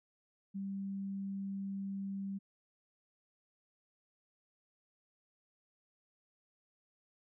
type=tone; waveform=sine; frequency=196 Hz; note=G3; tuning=in tune; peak=-37 dBFS; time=0.54-2.39 s; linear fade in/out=20 ms; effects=none